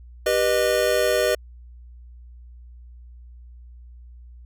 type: chord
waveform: square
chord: G augmented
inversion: none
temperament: just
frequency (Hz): 392 / 490 / 612.5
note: G4 / B4 / D#5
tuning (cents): 0 / -14 / -27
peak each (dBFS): -26 / -23 / -22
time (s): 0.26-1.35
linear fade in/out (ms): 5
effects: added 60 Hz sine -41 dBFS peak until 4.45 s